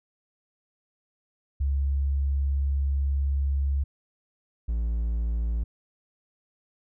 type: tone pair in turn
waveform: sine / triangle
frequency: 69.3 / 57.06 Hz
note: C#2 / A#1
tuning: 0 / -36 cents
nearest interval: minor third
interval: 336 cents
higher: first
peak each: -22 dBFS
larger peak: neither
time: 1.6-3.84 / 4.68-5.64 s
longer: first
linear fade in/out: 10 ms
effects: none